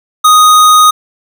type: tone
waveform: square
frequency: 1244.5 Hz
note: D#6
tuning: in tune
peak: -3 dBFS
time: 0.24-0.91 s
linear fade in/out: 10 ms
effects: none